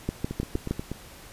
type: two click trains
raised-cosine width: 3 ms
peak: -13 / -18 dBFS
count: 5 / 6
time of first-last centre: 0.09-0.71 / 0.31-0.916 s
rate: 6.45 / 8.25 Hz
effects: pink hiss -47 dBFS RMS until 1.32 s + resampled to 32000 Hz